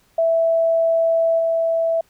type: tone with level steps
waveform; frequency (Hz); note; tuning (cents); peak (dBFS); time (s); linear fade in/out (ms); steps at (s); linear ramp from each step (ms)
sine; 659.3; E5; 0; -14 / -16; 0.18-2.01; 5; 1.38; 20
effects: pink hiss -59 dBFS RMS until 2.09 s